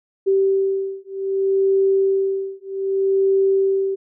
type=beating tone pair; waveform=sine; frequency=387.9 / 388.54 Hz; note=G4 / G4; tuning=-18 / -15 cents; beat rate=0.64 Hz; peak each=-19 dBFS; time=0.26-3.96 s; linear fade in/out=20 ms; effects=none